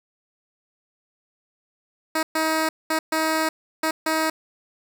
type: tone bursts at uneven times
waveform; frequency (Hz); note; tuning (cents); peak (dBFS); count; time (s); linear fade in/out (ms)
10% pulse; 317.2; D#4; +33; -12; 6; 2.15-2.23 / 2.35-2.69 / 2.9-2.99 / 3.12-3.49 / 3.83-3.91 / 4.06-4.3; 5
effects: none